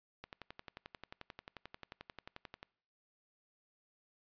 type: click train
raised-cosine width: 0.3 ms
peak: -30 dBFS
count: 28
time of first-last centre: 0.24-2.629 s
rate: 11.3 Hz
effects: noise-tail reverb RT60 0.6 s tail -25 dB re dry + resampled to 11025 Hz